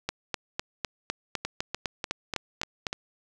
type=two click trains; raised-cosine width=0.2 ms; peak=-11 / -13 dBFS; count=12 / 6; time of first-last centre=0.09-2.868 / 1.45-2.929 s; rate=3.96 / 3.38 Hz; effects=none